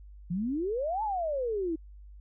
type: exponential two-way sweep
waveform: sine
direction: up then down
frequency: 164.81 to 893 to 311.6 Hz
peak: -28 dBFS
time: 0.3-1.76 s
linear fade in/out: 10 ms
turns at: 1.03 s
effects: added 50 Hz sine -46 dBFS peak until 2.2 s